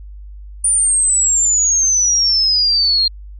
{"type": "exponential sweep", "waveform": "sine", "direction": "down", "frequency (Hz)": [9397, 4186], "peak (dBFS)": -11, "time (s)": [0.64, 3.08], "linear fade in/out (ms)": 5, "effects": ["added 50 Hz sine -31 dBFS peak until 3.39 s"]}